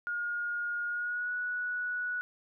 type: tone with pitch glide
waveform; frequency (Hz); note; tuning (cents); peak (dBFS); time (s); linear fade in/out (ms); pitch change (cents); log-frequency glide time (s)
sine; 1428 to 1469.8; F6 to F#6; +38 to -12; -31; 0.07-2.21; 0; +50; 0.87-1.33
effects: none